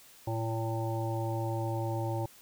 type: harmonic tone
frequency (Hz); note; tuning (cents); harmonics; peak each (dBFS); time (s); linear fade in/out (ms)
112.9; A2; +45; 1 / 3 / 5 / 7 / 8; -32 / -37 / -39 / -40 / -41; 0.27-2.26; 5
effects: white hiss -56 dBFS RMS until 2.41 s